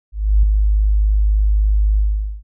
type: tone with ADSR envelope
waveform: sine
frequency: 51.8 Hz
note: G#1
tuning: 4 cents flat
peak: -7 dBFS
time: 0.12-2.43 s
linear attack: 310 ms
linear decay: 4 ms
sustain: -4 dB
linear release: 450 ms
effects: none